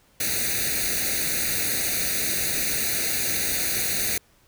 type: noise with comb filter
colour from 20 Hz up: white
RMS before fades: -25 dBFS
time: 0.2-4.18 s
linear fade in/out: 5 ms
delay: 0.47 ms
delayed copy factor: +1
effects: pink hiss -60 dBFS RMS until 4.47 s